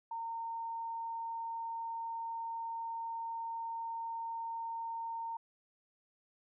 sine tone, 916 Hz, A#5, 31 cents flat, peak -37 dBFS, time 0.11-5.37 s, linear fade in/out 5 ms, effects none

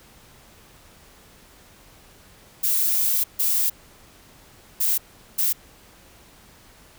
violet noise bursts at uneven times, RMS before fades -21 dBFS, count 4, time 2.63-3.24 / 3.39-3.7 / 4.8-4.98 / 5.38-5.53 s, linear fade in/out 10 ms, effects pink hiss -51 dBFS RMS until 6.98 s

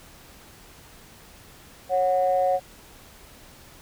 sine tone pair together, 550 / 734.2 Hz, C#5 / F#5, -14 / -14 cents, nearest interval perfect fourth, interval 500 cents, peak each -21 dBFS, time 1.89-2.6 s, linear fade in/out 50 ms, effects tanh soft clip ceiling -12 dBFS + pink hiss -49 dBFS RMS until 3.81 s

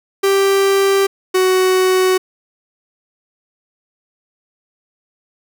45% pulse tone pair in turn, 392 / 372.5 Hz, G4 / F#4, 0 / +12 cents, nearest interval minor second, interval 88 cents, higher first, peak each -11 dBFS, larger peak neither, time 0.23-1.07 / 1.34-2.18 s, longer neither, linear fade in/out 10 ms, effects none

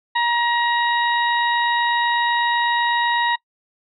harmonic tone, 948 Hz, A#5, 29 cents sharp, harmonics 1 / 2 / 3 / 4, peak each -18 / -22 / -32 / -27 dBFS, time 0.15-3.36 s, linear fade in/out 10 ms, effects noise-tail reverb RT60 0.1 s tail -24 dB re dry

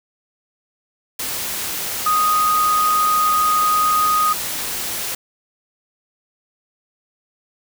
sine tone in noise, 1244.5 Hz, D#6, in tune, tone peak -14 dBFS, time 2.06-4.33 s, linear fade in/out 5 ms, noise white, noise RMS -25 dBFS, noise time 1.19-5.15 s, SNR +8 dB, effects none

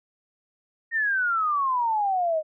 sine exponential sweep, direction down, 1864.7 to 610 Hz, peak -21 dBFS, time 0.91-2.43 s, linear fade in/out 50 ms, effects none

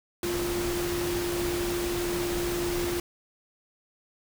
sine tone in noise, 349.2 Hz, F4, in tune, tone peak -28 dBFS, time 0.23-3 s, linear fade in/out 2 ms, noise pink, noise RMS -33 dBFS, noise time 0.23-3 s, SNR +2 dB, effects none

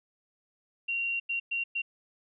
sine tone bursts at uneven times, 2756 Hz, F7, 24 cents flat, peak -28 dBFS, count 4, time 0.88-1.2 / 1.29-1.4 / 1.51-1.64 / 1.75-1.82 s, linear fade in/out 10 ms, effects none

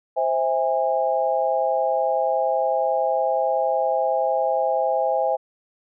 sine chord, C augmented, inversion none, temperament just, 523.3 / 654.1 / 817.6 Hz, C5 / E5 / G#5, 0 / -14 / -27 cents, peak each -23 dBFS, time 0.16-5.37 s, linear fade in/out 20 ms, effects none

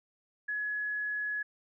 sine tone, 1690 Hz, G#6, 30 cents sharp, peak -31 dBFS, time 0.48-1.43 s, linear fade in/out 10 ms, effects none

